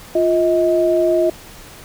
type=tone pair together; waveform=sine; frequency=349.9 / 635 Hz; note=F4 / D#5; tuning=+3 / +35 cents; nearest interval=minor seventh; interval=1032 cents; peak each=-15 dBFS; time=0.15-1.3 s; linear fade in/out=5 ms; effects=pink hiss -39 dBFS RMS until 1.84 s